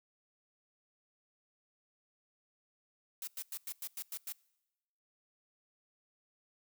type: noise bursts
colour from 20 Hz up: blue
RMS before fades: -41 dBFS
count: 8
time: 3.22-4.323 s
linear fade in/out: 2 ms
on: 53 ms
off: 97 ms
effects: noise-tail reverb RT60 1.0 s tail -24 dB re dry